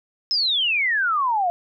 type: exponential sweep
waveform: sine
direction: down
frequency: 5270 to 680 Hz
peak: -18 dBFS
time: 0.31-1.5 s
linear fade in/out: 0 ms
effects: none